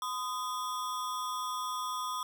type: ring-modulated tone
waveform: square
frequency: 1132 Hz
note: C#6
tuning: 36 cents sharp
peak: -31 dBFS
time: 0.02-2.23 s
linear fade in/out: 2 ms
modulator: 110 Hz
effects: 10-bit